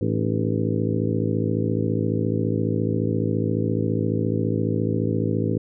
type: harmonic tone with a mistuned harmonic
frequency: 54.5 Hz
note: A1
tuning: 16 cents flat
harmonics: 2 / 3 / 4 / 5 / 6 / 7 / 8 / 9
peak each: -25 / -27 / -28 / -29 / -30 / -30 / -31 / -32 dBFS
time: 0.01-5.58 s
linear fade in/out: 5 ms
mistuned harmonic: 6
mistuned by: -87 cents
effects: none